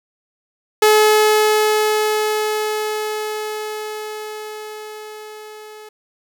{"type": "tone with level ramp", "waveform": "sawtooth", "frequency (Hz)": 427.8, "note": "A4", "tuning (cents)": -49, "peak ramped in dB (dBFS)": [-5, -32], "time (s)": [0.82, 5.89], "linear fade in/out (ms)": 5, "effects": []}